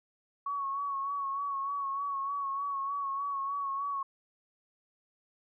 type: tone with vibrato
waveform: sine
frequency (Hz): 1113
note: C#6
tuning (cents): +7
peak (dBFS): -31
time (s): 0.46-4.03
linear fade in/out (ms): 5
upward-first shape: sine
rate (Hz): 3.3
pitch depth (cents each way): 37
effects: none